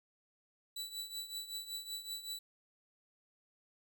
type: tone with tremolo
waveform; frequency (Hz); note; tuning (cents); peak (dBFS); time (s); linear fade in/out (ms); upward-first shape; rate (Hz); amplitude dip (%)
sawtooth; 3951; B7; 0; -35; 0.76-2.39; 5; triangle; 5.3; 80
effects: none